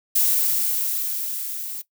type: noise with level ramp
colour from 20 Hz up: violet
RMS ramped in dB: -18 to -32 dBFS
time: 0.15-1.82 s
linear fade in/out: 10 ms
effects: noise-tail reverb RT60 0.1 s tail -17 dB re dry